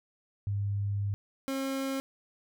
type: tone pair in turn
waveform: sine / 30% pulse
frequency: 100.9 / 269.4 Hz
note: G#2 / C#4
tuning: -49 / -49 cents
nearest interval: octave + perfect fourth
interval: 1700 cents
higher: second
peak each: -28 dBFS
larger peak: neither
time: 0.47-1.14 / 1.48-2 s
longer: first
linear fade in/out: 0 ms
effects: none